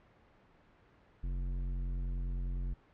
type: tone with tanh clipping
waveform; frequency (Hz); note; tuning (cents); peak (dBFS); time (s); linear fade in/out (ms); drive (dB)
sine; 44.84; F1; +46; -35; 1.23-2.74; 10; 12
effects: pink hiss -64 dBFS RMS until 2.93 s + low-pass 2000 Hz 12 dB/octave